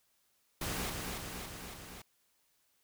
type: noise with echo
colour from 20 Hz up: pink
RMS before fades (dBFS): -37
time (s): 0.61-0.9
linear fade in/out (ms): 5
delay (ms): 280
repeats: 4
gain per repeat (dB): -3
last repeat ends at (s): 2.02
effects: white hiss -74 dBFS RMS until 2.83 s